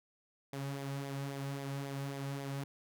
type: tone with flanger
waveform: sawtooth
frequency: 138.59 Hz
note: C#3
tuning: in tune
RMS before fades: -40 dBFS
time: 0.53-2.64 s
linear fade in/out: 2 ms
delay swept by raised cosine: 0.7 to 3 ms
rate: 3.7 Hz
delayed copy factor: -0.5
effects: none

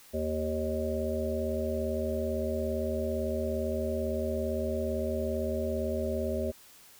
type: harmonic tone with a mistuned harmonic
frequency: 77.7 Hz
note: D#2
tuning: 2 cents flat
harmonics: 1 / 3 / 5 / 7 / 8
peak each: -35 / -35 / -35 / -35 / -35 dBFS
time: 0.13-6.52 s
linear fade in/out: 20 ms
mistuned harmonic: 1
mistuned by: +26 cents
effects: white hiss -55 dBFS RMS until 6.99 s

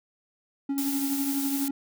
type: tone with tremolo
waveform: triangle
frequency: 277.2 Hz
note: C#4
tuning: in tune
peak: -22 dBFS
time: 0.69-1.71 s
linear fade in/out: 5 ms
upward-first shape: triangle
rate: 12 Hz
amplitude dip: 50%
type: noise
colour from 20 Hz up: blue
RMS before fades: -33 dBFS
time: 0.78-1.68 s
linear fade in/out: 0 ms
effects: none

